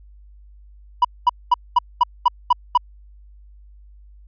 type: tone bursts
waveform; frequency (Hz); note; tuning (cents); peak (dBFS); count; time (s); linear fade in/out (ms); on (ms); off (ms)
triangle; 979; B5; -15; -8; 8; 1.02-2.776; 5; 27; 220
effects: added 50 Hz sine -43 dBFS peak until 4.27 s + resampled to 11025 Hz